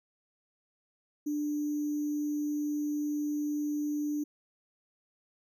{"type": "tone with sample-and-hold", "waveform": "sine", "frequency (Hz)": 296.3, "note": "D4", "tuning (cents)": 15, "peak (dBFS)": -29, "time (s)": [1.26, 4.24], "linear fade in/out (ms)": 10, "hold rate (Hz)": 6300, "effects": []}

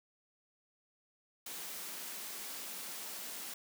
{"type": "high-pass noise", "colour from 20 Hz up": "white", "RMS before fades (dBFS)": -44, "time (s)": [1.46, 3.54], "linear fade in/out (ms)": 5, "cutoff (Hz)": 160, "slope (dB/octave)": 48, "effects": []}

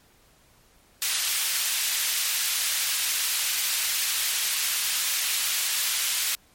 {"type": "high-pass noise", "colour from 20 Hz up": "pink", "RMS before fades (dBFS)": -26, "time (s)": [1.02, 6.35], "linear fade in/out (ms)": 0, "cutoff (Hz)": 2500, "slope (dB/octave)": 12, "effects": ["pink hiss -59 dBFS RMS until 6.54 s", "MP3 64 kbps"]}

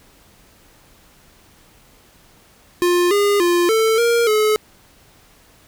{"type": "tone with pitch steps", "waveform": "square", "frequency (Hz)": [352.8, 407.2, 349.1, 444, 468.9, 428.5], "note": ["F4", "G#4", "F4", "A4", "A#4", "A4"], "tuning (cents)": [18, -34, -1, 16, 10, -46], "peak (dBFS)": -14, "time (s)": [2.82, 4.56], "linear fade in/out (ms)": 0, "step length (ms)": 290, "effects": ["pink hiss -51 dBFS RMS until 5.67 s"]}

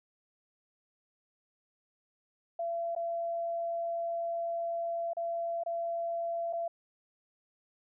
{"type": "tone with dropouts", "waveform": "sine", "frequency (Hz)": 677, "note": "E5", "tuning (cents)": 46, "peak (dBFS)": -31, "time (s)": [2.59, 6.68], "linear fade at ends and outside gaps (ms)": 5, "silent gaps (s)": [[2.951, 2.962], [5.134, 5.168], [5.636, 5.661], [6.528, 6.532]], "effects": []}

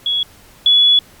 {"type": "tone pair in turn", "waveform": "sine", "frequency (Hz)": [3357, 3402], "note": ["G#7", "G#7"], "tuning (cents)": [18, 41], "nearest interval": "unison", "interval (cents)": 23, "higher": "second", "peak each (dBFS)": [-14, -7], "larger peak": "second", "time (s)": [[0.06, 0.23], [0.66, 0.99]], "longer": "second", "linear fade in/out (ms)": 2, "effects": ["pink hiss -45 dBFS RMS until 1.2 s", "MP3 96 kbps"]}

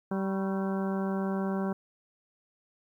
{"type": "harmonic tone with a mistuned harmonic", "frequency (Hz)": 193.4, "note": "G3", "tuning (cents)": -23, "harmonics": [1, 2, 3, 4, 5, 6, 7, 8], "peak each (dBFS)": [-29, -35, -39, -41, -43, -45, -46, -47], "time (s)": [0.11, 1.73], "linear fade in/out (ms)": 5, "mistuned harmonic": 6, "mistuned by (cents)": -86, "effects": ["11-bit"]}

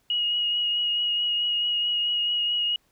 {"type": "tone with vibrato", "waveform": "sine", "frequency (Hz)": 2888, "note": "F#7", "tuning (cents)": -43, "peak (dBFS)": -22, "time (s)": [0.1, 2.76], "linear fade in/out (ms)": 2, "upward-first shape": "triangle", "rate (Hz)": 4.6, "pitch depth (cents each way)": 19, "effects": ["pink hiss -67 dBFS RMS until 2.91 s"]}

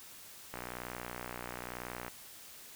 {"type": "click train", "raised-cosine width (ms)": 0.5, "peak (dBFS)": -25, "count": 95, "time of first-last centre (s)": [0.54, 2.081], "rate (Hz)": 61, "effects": ["white hiss -52 dBFS RMS until 2.75 s"]}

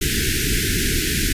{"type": "band-stop noise", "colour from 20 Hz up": "pink", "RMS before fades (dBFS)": -20, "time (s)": [0.01, 1.33], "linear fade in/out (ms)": 10, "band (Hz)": [430, 1500], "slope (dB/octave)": 96, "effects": ["resampled to 32000 Hz"]}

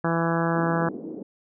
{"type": "harmonic tone", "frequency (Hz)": 166.7, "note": "E3", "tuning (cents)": 20, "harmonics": [1, 2, 3, 4, 5, 6, 7, 8, 9, 10], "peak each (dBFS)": [-25, -28, -30, -31, -32, -33, -33, -34, -35, -35], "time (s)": [0.04, 0.89], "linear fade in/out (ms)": 5}
{"type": "band-pass noise", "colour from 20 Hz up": "pink", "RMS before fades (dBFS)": -36, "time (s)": [0.55, 1.23], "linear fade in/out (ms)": 5, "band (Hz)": [240, 410], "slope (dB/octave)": 24}
{"effects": []}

